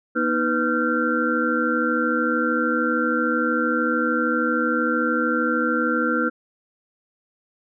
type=tone cluster; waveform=sine; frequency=240.3 / 313.4 / 495.8 / 1381 / 1543 Hz; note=B3 / D#4 / B4 / F6 / G6; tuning=-47 / +13 / +7 / -20 / -28 cents; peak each=-25 / -25 / -26 / -23 / -28 dBFS; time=0.15-6.3 s; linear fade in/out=20 ms; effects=none